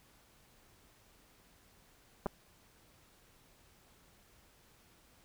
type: clicks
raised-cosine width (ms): 1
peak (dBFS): -21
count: 2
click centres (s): 2.26 / 2.265
effects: pink hiss -65 dBFS RMS until 5.24 s